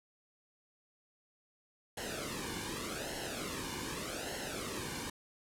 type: noise with flanger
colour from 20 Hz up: pink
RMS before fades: -40 dBFS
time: 1.97-5.1 s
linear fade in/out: 5 ms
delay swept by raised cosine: 0.83 to 1.55 ms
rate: 0.84 Hz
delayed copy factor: -0.75
effects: low-pass 11000 Hz 12 dB/octave